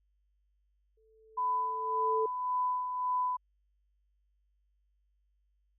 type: tone with exponential growth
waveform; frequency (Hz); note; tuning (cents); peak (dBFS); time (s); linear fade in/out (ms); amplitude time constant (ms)
sine; 440; A4; 0; -27; 0.97-2.26; 5; 280
type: tone with tremolo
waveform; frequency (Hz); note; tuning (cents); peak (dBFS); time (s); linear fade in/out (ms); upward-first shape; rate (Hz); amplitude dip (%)
sine; 1000; B5; +21; -27; 1.37-3.37; 10; sine; 1.8; 50
effects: added 50 Hz sine -70 dBFS peak until 5.78 s